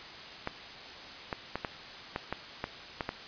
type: clicks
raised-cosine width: 0.5 ms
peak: -17 dBFS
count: 9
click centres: 0.474 / 1.328 / 1.556 / 1.648 / 2.161 / 2.326 / 2.641 / 3.008 / 3.091 s
effects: white hiss -45 dBFS RMS until 3.27 s + resampled to 11025 Hz